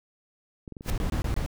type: clicks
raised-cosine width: 3 ms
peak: -26 dBFS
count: 9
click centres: 0.678 / 0.723 / 0.768 / 0.809 / 0.862 / 0.965 / 1.027 / 1.092 / 1.16 s
type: noise with exponential growth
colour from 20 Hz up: pink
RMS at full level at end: -28 dBFS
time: 0.82-0.9 s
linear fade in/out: 0 ms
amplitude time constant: 17 ms
type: noise bursts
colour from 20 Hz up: brown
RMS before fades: -27 dBFS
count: 5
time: 0.88-1.462 s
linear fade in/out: 0 ms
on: 98 ms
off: 23 ms
effects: none